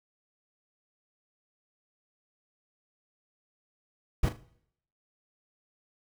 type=noise with echo; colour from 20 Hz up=brown; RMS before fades=-24 dBFS; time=4.23-4.29 s; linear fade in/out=5 ms; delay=39 ms; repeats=3; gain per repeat=-11 dB; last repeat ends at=4.407 s; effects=noise-tail reverb RT60 0.7 s tail -19 dB re dry

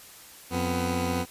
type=tone pair together; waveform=15% pulse; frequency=88.35 / 249.9 Hz; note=F2 / B3; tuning=+21 / +21 cents; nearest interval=octave + tritone; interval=1800 cents; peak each=-22 dBFS; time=0.5-1.26 s; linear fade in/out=50 ms; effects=white hiss -48 dBFS RMS until 1.3 s + resampled to 32000 Hz

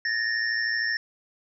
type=tone cluster; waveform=sine; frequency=1734 / 1847 / 5390 Hz; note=A6 / A#6 / E8; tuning=-26 / -16 / +38 cents; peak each=-29 / -26 / -32 dBFS; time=0.05-0.97 s; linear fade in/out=2 ms; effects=none

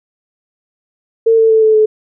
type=tone with pitch steps; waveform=sine; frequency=452.7 / 447.2 / 441.8 / 436.5 / 431.3 Hz; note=A4 / A4 / A4 / A4 / A4; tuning=+49 / +28 / +7 / -14 / -35 cents; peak=-6 dBFS; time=1.26-1.86 s; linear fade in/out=10 ms; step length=120 ms; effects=none

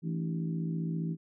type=harmonic tone with a mistuned harmonic; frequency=55 Hz; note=A1; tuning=in tune; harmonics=3 / 4 / 5 / 6 / 7; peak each=-31 / -41 / -42 / -43 / -47 dBFS; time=0.02-1.17 s; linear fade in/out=50 ms; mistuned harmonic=6; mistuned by=-85 cents; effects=none

